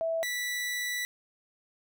sine / sawtooth tone pair in turn, 656 / 1965.8 Hz, E5 / B6, -9 / -9 cents, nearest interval octave + perfect fifth, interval 1900 cents, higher second, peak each -27 dBFS, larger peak neither, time 0.01-0.23 / 0.23-1.05 s, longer second, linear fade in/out 0 ms, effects none

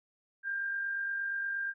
sine tone with amplitude modulation, 1596 Hz, G6, 31 cents sharp, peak -30 dBFS, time 0.43-1.74 s, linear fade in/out 50 ms, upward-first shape sine, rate 48.5 Hz, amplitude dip 35%, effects none

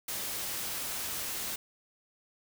white noise, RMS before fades -36 dBFS, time 0.08-1.56 s, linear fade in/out 5 ms, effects none

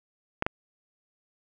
clicks, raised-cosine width 0.5 ms, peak -10 dBFS, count 2, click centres 0.424 / 0.465 s, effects none

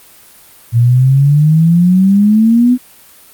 sine exponential sweep, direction up, 115.2 to 253.7 Hz, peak -5 dBFS, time 0.72-2.78 s, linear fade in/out 50 ms, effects white hiss -41 dBFS RMS until 3.33 s + Opus 32 kbps

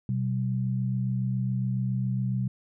sine tone pair together, 125.3 / 192.51 Hz, B2 / G3, +25 / -31 cents, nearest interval perfect fifth, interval 744 cents, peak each -26 / -30 dBFS, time 0.09-2.48 s, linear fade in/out 2 ms, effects none

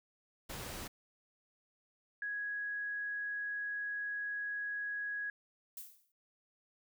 pink noise, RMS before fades -44 dBFS, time 0.49-0.88 s, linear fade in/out 10 ms
sine tone, 1664 Hz, G#6, 3 cents sharp, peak -36 dBFS, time 2.22-5.3 s, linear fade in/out 2 ms
violet noise with exponential decay, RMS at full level -43 dBFS, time 5.77-6.12 s, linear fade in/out 2 ms, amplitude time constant 75 ms
effects none

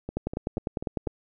two click trains, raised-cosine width 2 ms, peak -20 / -14 dBFS, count 5 / 10, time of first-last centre 0.09-1.07 / 0.17-1.073 s, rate 4.08 / 9.97 Hz, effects none

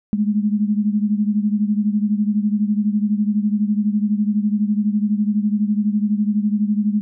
sine beating tone pair, 206.1 / 218.1 Hz, G#3 / A3, -13 / -15 cents, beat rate 12 Hz, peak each -17 / -21 dBFS, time 0.13-7.01 s, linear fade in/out 0 ms, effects none

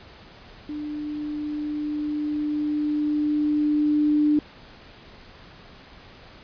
sine tone with level ramp, 298.6 Hz, D4, 29 cents sharp, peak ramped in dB -29 to -16 dBFS, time 0.69-4.39 s, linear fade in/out 2 ms, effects pink hiss -47 dBFS RMS until 6.43 s + resampled to 11025 Hz

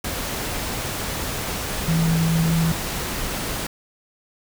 sine tone in noise, 163.9 Hz, E3, 10 cents flat, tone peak -17 dBFS, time 1.88-2.72 s, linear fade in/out 5 ms, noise pink, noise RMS -27 dBFS, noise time 0.04-3.67 s, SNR +7 dB, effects none

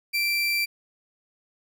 30% pulse tone, 2349 Hz, D7, in tune, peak -20 dBFS, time 0.13-0.66 s, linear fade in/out 20 ms, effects none

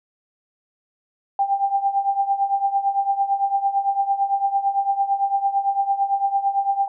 sine tone with tremolo, 792 Hz, G5, 18 cents sharp, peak -14 dBFS, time 1.39-6.88 s, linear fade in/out 2 ms, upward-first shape triangle, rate 8.9 Hz, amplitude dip 85%, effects none

